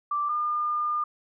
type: tone pair in turn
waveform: sine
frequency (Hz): 1173 / 1208.1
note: D6 / D6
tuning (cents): -2 / +49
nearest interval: minor second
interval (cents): 51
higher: second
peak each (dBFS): -24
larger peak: neither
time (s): 0.11-0.29 / 0.29-1.04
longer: second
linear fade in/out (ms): 5
effects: none